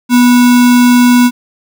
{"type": "tone with sample-and-hold", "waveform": "sine", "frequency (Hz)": 244.8, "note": "B3", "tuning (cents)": -15, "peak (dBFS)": -3, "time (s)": [0.09, 1.31], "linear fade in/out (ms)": 50, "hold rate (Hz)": 1225, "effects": []}